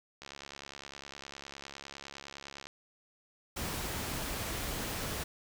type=click train; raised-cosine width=0.2 ms; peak=-27 dBFS; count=172; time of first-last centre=0.22-2.67 s; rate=69.8 Hz
type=noise; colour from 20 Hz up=pink; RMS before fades=-37 dBFS; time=3.56-5.24 s; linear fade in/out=10 ms
effects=none